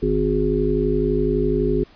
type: harmonic tone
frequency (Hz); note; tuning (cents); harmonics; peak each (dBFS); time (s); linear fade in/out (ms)
51.91; G#1; 0; 1 / 3 / 5 / 7 / 8; -24 / -26 / -24 / -22 / -22; 0.02-1.84; 10
effects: pink hiss -51 dBFS RMS until 1.95 s + resampled to 11025 Hz

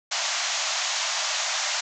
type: band-pass noise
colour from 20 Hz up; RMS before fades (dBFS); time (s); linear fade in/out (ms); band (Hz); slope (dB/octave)
white; -27; 0.11-1.81; 10; 590 to 7200; 96
effects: none

